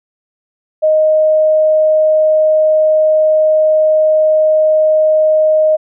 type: tone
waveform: sine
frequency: 622 Hz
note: D#5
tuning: 1 cent flat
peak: -7 dBFS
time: 0.82-5.77 s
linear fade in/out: 20 ms
effects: none